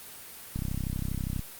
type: click train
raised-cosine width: 5 ms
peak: -19 dBFS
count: 28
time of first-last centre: 0.56-1.393 s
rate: 32.4 Hz
effects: white hiss -45 dBFS RMS until 1.59 s + Opus 32 kbps